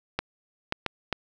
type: clicks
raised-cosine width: 0.3 ms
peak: -10 dBFS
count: 4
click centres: 0.19 / 0.724 / 0.863 / 1.127 s
effects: none